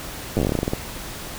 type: slowing click train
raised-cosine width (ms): 2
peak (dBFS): -8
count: 15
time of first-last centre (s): 0.37-0.735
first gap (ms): 9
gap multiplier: 1.15
effects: pink hiss -34 dBFS RMS until 1.38 s